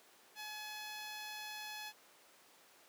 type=tone; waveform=10% pulse; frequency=850 Hz; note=G#5; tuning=40 cents sharp; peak=-36 dBFS; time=0.35-1.93 s; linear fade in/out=50 ms; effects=pink hiss -63 dBFS RMS until 2.88 s + high-pass 400 Hz 12 dB/octave